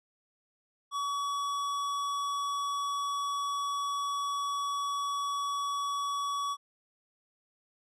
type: tone with hard clipping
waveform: sine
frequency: 1133 Hz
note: C#6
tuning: 37 cents sharp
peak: -32 dBFS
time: 0.91-6.57 s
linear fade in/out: 50 ms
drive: 13 dB
effects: none